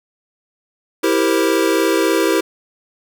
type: chord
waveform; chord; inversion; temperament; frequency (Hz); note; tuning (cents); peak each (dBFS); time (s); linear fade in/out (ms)
square; C dominant seventh; first; equal with one note detuned; 328.5 / 392 / 466.2 / 523.3; E4 / G4 / Bb4 / C5; -6 / 0 / 0 / 0; -18 / -19 / -21 / -23; 1.03-2.41; 10
effects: none